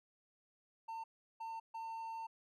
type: tone bursts at uneven times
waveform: triangle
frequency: 903 Hz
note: A5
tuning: 45 cents sharp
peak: -40 dBFS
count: 3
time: 0.88-1.04 / 1.4-1.6 / 1.74-2.27 s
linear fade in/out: 10 ms
effects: none